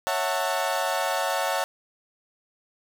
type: chord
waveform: 30% pulse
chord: F# minor seventh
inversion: second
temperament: equal with one note detuned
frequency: 554.4 / 659.3 / 740 / 894.3 Hz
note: C#5 / E5 / F#5 / A5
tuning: 0 / 0 / 0 / +28 cents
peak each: -27 dBFS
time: 0.07-1.64 s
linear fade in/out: 0 ms
effects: none